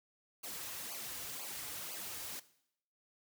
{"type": "noise with flanger", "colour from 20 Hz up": "white", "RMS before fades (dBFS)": -44, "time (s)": [0.43, 2.4], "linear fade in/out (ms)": 10, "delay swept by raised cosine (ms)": [0.54, 5.34], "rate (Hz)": 2, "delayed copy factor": -1, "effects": ["noise-tail reverb RT60 0.7 s tail -17 dB re dry"]}